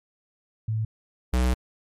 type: tone pair in turn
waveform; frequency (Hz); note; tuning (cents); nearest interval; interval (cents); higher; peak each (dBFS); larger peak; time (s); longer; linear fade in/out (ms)
sine / square; 110 / 62.42; A2 / B1; 0 / +19; minor seventh; 981; first; -23 / -20; second; 0.68-0.85 / 1.33-1.54; second; 5
effects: MP3 64 kbps